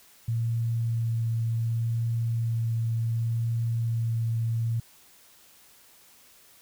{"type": "tone with vibrato", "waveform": "sine", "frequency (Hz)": 115, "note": "A#2", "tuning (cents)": -23, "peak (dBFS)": -24, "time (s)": [0.28, 4.8], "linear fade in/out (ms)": 5, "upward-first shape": "sine", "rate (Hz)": 0.68, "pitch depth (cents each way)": 11, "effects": ["white hiss -56 dBFS RMS until 6.61 s"]}